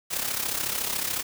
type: noise with amplitude modulation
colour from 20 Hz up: white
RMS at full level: -26 dBFS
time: 0.1-1.23 s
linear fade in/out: 20 ms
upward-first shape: sine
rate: 33.9 Hz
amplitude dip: 65%
effects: none